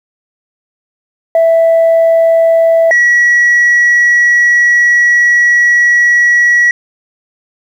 sine tone pair in turn, 659.3 / 1927.2 Hz, E5 / B6, 0 / -43 cents, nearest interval octave + perfect fifth, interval 1857 cents, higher second, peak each -3 dBFS, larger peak neither, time 1.35-2.91 / 2.91-6.71 s, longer second, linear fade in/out 2 ms, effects tanh soft clip ceiling -3 dBFS + 7-bit

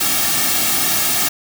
white noise with comb filter, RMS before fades -17 dBFS, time 0-1.29 s, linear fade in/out 10 ms, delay 2 ms, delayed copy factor -0.7, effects none

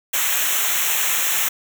white noise with comb filter, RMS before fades -20 dBFS, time 0.13-1.49 s, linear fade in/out 10 ms, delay 0.21 ms, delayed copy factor -0.9, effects none

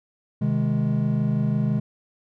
triangle chord, Ab major, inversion first, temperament just, 129.78 / 155.74 / 207.7 Hz, C3 / Eb3 / Ab3, -14 / +2 / 0 cents, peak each -22 / -23 / -22 dBFS, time 0.41-1.8 s, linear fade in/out 10 ms, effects none

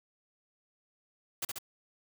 white noise with echo, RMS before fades -34 dBFS, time 1.42-1.45 s, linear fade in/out 5 ms, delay 68 ms, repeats 2, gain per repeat -3 dB, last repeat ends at 1.586 s, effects none

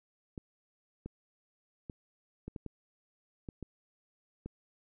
clicks, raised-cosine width 3 ms, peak -28 dBFS, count 9, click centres 0.378 / 1.06 / 1.898 / 2.48 / 2.562 / 2.663 / 3.488 / 3.627 / 4.46 s, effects none

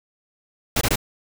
pink noise bursts, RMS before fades -20 dBFS, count 3, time 0.76-0.958 s, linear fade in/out 5 ms, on 52 ms, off 21 ms, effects none

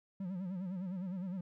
triangle tone with vibrato, 185 Hz, F#3, in tune, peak -35 dBFS, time 0.2-1.41 s, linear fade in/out 5 ms, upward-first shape sine, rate 9.8 Hz, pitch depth 110 cents each way, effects none

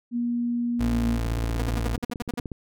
sine tone with pitch glide, 238.9 to 235.1 Hz, A#3 to A#3, +43 to +15 cents, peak -23 dBFS, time 0.11-1.2 s, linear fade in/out 50 ms, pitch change -28 cents, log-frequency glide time 0.84-1.07 s
30% pulse tone, 57 Hz, A#1, 38 cents flat, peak -22 dBFS, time 0.79-1.97 s, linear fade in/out 20 ms
click train, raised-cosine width 3 ms, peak -21 dBFS, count 22, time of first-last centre 1.26-2.517 s, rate 16.7 Hz
sawtooth tone bursts, 240.4 Hz, B3, 46 cents flat, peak -23 dBFS, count 10, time 1.59-2.397 s, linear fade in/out 5 ms, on 24 ms, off 63 ms
effects none

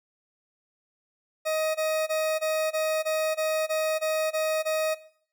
40% pulse tone bursts, 628 Hz, D#5, 16 cents sharp, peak -24 dBFS, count 11, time 1.45-4.95 s, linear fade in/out 20 ms, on 300 ms, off 20 ms, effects noise-tail reverb RT60 0.6 s tail -18 dB re dry

